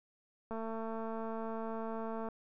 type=click train; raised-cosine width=1 ms; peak=-28 dBFS; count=399; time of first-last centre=0.51-2.287 s; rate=224 Hz; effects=none